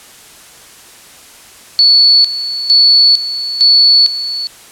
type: tone with tremolo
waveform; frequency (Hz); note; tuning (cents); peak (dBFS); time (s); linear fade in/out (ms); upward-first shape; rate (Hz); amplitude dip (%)
sine; 4435; C#8; 0; -4; 1.79-4.47; 0; square; 1.1; 75
effects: white hiss -38 dBFS RMS until 4.71 s + low-pass 11000 Hz 12 dB/octave